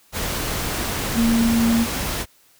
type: tone in noise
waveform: sine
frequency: 230.5 Hz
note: A#3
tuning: 19 cents flat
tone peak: -15 dBFS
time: 1.14-1.87 s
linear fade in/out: 50 ms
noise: pink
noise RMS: -25 dBFS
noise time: 0.12-2.26 s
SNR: +7 dB
effects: white hiss -56 dBFS RMS until 2.59 s